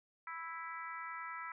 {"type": "harmonic tone", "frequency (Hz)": 329.6, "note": "E4", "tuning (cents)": 0, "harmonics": [3, 4, 5, 6, 7], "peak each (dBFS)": [-48, -45, -52, -48, -54], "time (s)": [0.27, 1.52], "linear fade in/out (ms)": 2, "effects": []}